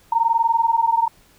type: tone pair together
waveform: sine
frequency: 909.3 / 930 Hz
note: A#5 / A#5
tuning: -43 / -4 cents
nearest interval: unison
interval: 39 cents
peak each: -18 dBFS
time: 0.12-1.08 s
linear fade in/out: 5 ms
effects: pink hiss -54 dBFS RMS until 1.38 s